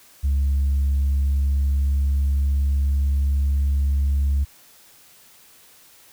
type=tone with pitch glide; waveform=sine; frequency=69.3 to 69.78 Hz; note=C#2 to C#2; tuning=0 to +12 cents; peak=-15 dBFS; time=0.23-4.45 s; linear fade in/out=20 ms; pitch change=+12 cents; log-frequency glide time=1.05-3.42 s; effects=tanh soft clip ceiling -15 dBFS + white hiss -51 dBFS RMS until 6.12 s